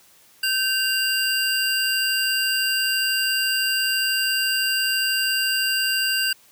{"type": "tone cluster", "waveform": "square", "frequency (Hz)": [1546, 2793, 4770], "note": ["G6", "F7", "D8"], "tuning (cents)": [-24, -1, 26], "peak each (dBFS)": -25, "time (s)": [0.43, 6.33], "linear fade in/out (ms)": 5, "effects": ["white hiss -54 dBFS RMS until 6.51 s", "high-pass 60 Hz 12 dB/octave"]}